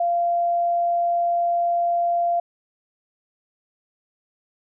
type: tone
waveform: sine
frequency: 691 Hz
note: F5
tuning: 19 cents flat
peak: -18 dBFS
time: 0-2.4 s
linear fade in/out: 5 ms
effects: none